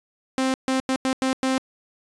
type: tone bursts at uneven times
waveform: sawtooth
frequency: 262.4 Hz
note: C4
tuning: 5 cents sharp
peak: -16 dBFS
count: 6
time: 0.38-0.54 / 0.68-0.8 / 0.89-0.96 / 1.05-1.13 / 1.22-1.33 / 1.43-1.58 s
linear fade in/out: 0 ms
effects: resampled to 22050 Hz

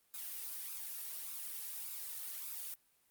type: noise with flanger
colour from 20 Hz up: blue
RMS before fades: -44 dBFS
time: 0.14-2.74 s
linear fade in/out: 0 ms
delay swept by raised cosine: 0.78 to 2.28 ms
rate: 1.7 Hz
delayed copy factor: +0.55
effects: white hiss -73 dBFS RMS until 3.1 s + Opus 32 kbps

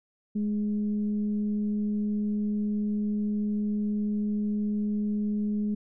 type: tone with frequency modulation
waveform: sine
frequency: 209.2 Hz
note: G#3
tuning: 13 cents sharp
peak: -25 dBFS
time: 0.35-5.75 s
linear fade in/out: 10 ms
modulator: 206 Hz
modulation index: 0.27
effects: none

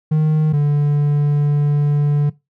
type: tone pair in turn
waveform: triangle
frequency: 154.7 / 146.02 Hz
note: D#3 / D3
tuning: -10 / -10 cents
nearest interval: minor second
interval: 100 cents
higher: first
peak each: -10 dBFS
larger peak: neither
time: 0.11-0.53 / 0.53-2.3 s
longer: second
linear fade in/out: 10 ms
effects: noise-tail reverb RT60 0.2 s tail -19 dB re dry

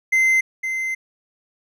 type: tone pair in turn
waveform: triangle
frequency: 2071 / 2071 Hz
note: C7 / C7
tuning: -18 / -18 cents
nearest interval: unison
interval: 0 cents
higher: neither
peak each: -12 / -20 dBFS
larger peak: first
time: 0.12-0.41 / 0.63-0.95 s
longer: second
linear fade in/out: 10 ms
effects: none

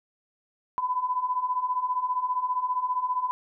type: beating tone pair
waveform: sine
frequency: 992 / 1007 Hz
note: B5 / B5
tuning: +7 / +33 cents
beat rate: 15 Hz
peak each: -30 / -26 dBFS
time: 0.78-3.31 s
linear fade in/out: 0 ms
effects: none

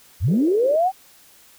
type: linear sweep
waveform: sine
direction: up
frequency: 61.74 to 784 Hz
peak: -15 dBFS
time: 0.2-0.92 s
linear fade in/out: 50 ms
type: band-pass noise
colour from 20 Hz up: pink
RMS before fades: -34 dBFS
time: 0.28-0.76 s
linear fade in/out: 5 ms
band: 340 to 530 Hz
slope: 48 dB/octave
effects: white hiss -51 dBFS RMS until 1.58 s

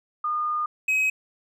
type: tone pair in turn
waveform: sine / triangle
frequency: 1219 / 2540 Hz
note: D#6 / D#7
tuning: -36 / +35 cents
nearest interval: octave + minor second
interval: 1271 cents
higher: second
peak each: -23 / -18 dBFS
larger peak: second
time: 0.24-0.66 / 0.88-1.1 s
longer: first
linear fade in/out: 5 ms
effects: none

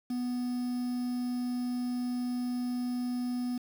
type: tone with quantisation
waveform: triangle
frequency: 246.9 Hz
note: B3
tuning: in tune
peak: -28 dBFS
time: 0.1-3.58 s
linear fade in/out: 5 ms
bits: 8
effects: none

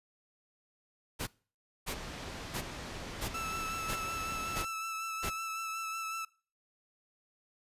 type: noise bursts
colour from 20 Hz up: pink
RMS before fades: -36 dBFS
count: 7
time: 1.19-5.304 s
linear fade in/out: 20 ms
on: 82 ms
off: 590 ms
type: low-pass noise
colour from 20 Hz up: pink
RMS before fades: -43 dBFS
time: 1.93-4.65 s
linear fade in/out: 5 ms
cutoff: 5900 Hz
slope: 12 dB/octave
type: tone with vibrato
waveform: 30% pulse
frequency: 1318.5 Hz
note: E6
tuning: in tune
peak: -33 dBFS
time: 3.34-6.25 s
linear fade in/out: 5 ms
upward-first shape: sine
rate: 5.4 Hz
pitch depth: 19 cents each way
effects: noise-tail reverb RT60 0.4 s tail -23 dB re dry + resampled to 32000 Hz

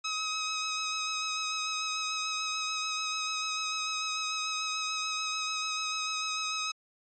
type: tone with vibrato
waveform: 10% pulse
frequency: 1271 Hz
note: D#6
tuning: 36 cents sharp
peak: -22 dBFS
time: 0.04-6.72 s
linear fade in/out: 10 ms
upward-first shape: sine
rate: 6.8 Hz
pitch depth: 15 cents each way
effects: resampled to 16000 Hz

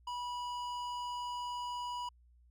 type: tone with hard clipping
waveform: sine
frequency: 977 Hz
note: B5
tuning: 19 cents flat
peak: -39 dBFS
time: 0.07-2.09 s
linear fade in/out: 5 ms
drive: 12 dB
effects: added 60 Hz sine -61 dBFS peak until 2.5 s

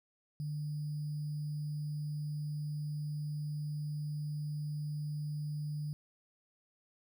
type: tone with sample-and-hold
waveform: sine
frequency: 150 Hz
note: D3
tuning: 37 cents sharp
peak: -35 dBFS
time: 0.4-5.93 s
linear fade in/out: 0 ms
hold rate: 4900 Hz
effects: none

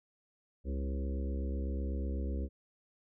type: harmonic tone with a mistuned harmonic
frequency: 68 Hz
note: C#2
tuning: 33 cents flat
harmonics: 1 / 3 / 4 / 5 / 6 / 7 / 8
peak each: -33 / -43 / -45 / -47 / -49 / -50 / -51 dBFS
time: 0.64-2.49 s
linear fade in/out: 50 ms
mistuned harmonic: 7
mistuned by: +25 cents
effects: none

